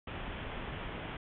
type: low-pass noise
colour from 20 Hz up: pink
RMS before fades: -41 dBFS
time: 0.07-1.17 s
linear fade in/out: 5 ms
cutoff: 3400 Hz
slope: 96 dB/octave
effects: none